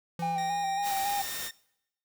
square tone with exponential decay, 169.4 Hz, E3, 48 cents sharp, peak -33 dBFS, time 0.19-1.3 s, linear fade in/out 2 ms, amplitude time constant 240 ms
triangle tone with vibrato, 796 Hz, G5, 26 cents sharp, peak -26 dBFS, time 0.22-1.22 s, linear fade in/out 5 ms, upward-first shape square, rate 3.6 Hz, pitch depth 27 cents each way
15% pulse tone with pitch glide, 1864.7 to 1826.3 Hz, A#6 to A#6, 0 to -36 cents, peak -33 dBFS, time 0.38-1.51 s, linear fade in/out 2 ms, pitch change -36 cents, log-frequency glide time 0.97-1.24 s
white noise, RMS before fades -37 dBFS, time 0.82-1.51 s, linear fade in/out 50 ms
effects noise-tail reverb RT60 0.8 s tail -22 dB re dry

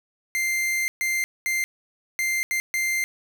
45% pulse tone bursts at uneven times, 2093 Hz, C7, in tune, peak -22 dBFS, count 6, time 0.35-0.88 / 1.01-1.24 / 1.46-1.64 / 2.19-2.43 / 2.51-2.6 / 2.74-3.04 s, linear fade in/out 0 ms, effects none

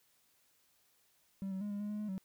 triangle tone with pitch steps, 194.1 / 189.8 / 206.8 / 203 / 207.4 / 209.7 / 211.3 / 190 Hz, G3 / F#3 / G#3 / G#3 / G#3 / G#3 / G#3 / F#3, -17 / +44 / -7 / -39 / -2 / +17 / +30 / +46 cents, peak -34 dBFS, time 1.42-2.18 s, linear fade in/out 0 ms, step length 95 ms, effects tanh soft clip ceiling -30 dBFS + white hiss -72 dBFS RMS until 2.24 s

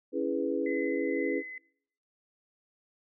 sine chord, C# minor seventh, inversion none, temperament equal, 277.2 / 329.6 / 415.3 / 493.9 Hz, C#4 / E4 / G#4 / B4, 0 / 0 / 0 / 0 cents, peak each -33 dBFS, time 0.12-1.43 s, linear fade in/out 50 ms
sine tone with tremolo, 2031 Hz, B6, 48 cents sharp, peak -36 dBFS, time 0.66-1.58 s, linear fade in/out 2 ms, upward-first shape sine, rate 2.1 Hz, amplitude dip 35%
effects noise-tail reverb RT60 0.7 s tail -25 dB re dry

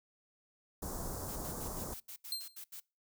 pink band-stop noise, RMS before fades -41 dBFS, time 0.82-1.94 s, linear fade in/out 5 ms, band 1200 to 5900 Hz, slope 24 dB/octave
blue noise bursts, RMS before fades -47 dBFS, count 10, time 1.28-2.803 s, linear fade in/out 10 ms, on 83 ms, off 77 ms
sawtooth tone with exponential decay, 4164 Hz, C8, 9 cents flat, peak -29 dBFS, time 2.32-2.59 s, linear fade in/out 1 ms, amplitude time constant 58 ms
effects noise-tail reverb RT60 0.3 s tail -25 dB re dry

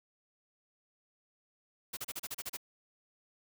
white noise bursts, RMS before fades -39 dBFS, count 9, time 1.93-2.571 s, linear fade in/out 10 ms, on 41 ms, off 34 ms, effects none

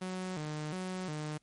sawtooth tone with vibrato, 167.8 Hz, E3, 31 cents sharp, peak -32 dBFS, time 0.01-1.38 s, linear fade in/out 10 ms, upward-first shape square, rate 1.4 Hz, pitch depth 170 cents each way, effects pink hiss -75 dBFS RMS until 1.42 s + MP3 48 kbps

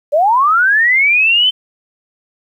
sine linear sweep, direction up, 551 to 3097 Hz, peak -8 dBFS, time 0.12-1.51 s, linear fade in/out 20 ms, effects 8-bit

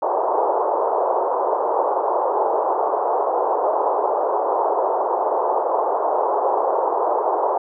white band-pass noise, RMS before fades -20 dBFS, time 0.02-7.58 s, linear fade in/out 5 ms, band 390 to 1000 Hz, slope 48 dB/octave, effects none

